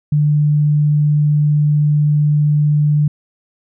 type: tone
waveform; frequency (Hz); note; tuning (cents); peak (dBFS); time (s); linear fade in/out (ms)
sine; 148.7; D3; +22; -10; 0.12-3.08; 5
effects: none